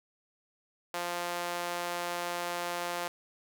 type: tone with high-pass filter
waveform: sawtooth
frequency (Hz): 174.6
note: F3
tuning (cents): 0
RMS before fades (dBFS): -35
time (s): 0.94-3.08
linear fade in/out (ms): 2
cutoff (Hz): 640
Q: 1.1
effects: none